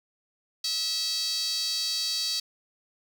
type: tone with high-pass filter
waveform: sawtooth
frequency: 650 Hz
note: E5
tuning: 24 cents flat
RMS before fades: -29 dBFS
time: 0.64-2.4 s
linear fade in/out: 5 ms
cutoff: 4400 Hz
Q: 6.4
effects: none